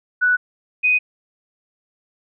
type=tone pair in turn; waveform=sine; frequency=1480 / 2496 Hz; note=F#6 / D#7; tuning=0 / +5 cents; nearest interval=major sixth; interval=905 cents; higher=second; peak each=-13 dBFS; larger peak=neither; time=0.21-0.37 / 0.83-0.99 s; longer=neither; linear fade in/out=20 ms; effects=none